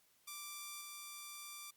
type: tone with level steps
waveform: 5% pulse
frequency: 1174.7 Hz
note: D6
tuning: in tune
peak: -34 / -36 dBFS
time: 0.27-1.71 s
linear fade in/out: 10 ms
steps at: 0.81 s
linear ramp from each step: 2 ms
effects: white hiss -72 dBFS RMS until 1.76 s + Opus 48 kbps